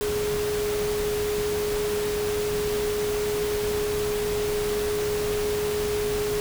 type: tone in noise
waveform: sine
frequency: 418 Hz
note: G#4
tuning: 11 cents sharp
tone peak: -24 dBFS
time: 0.01-6.4 s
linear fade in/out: 0 ms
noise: pink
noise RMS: -32 dBFS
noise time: 0.01-6.4 s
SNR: +5 dB
effects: none